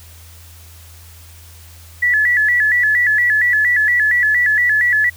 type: tone with vibrato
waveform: sine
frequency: 1830 Hz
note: A#6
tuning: 32 cents flat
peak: -11 dBFS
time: 2.02-5.1 s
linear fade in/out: 10 ms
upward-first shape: square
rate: 4.3 Hz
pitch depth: 110 cents each way
effects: added 83 Hz sine -39 dBFS peak until 5.16 s + white hiss -44 dBFS RMS until 5.16 s